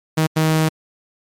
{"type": "tone bursts at uneven times", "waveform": "sawtooth", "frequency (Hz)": 157.9, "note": "D#3", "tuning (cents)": 26, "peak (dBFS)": -10, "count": 2, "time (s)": [[0.17, 0.27], [0.36, 0.69]], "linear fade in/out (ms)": 10, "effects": ["MP3 96 kbps"]}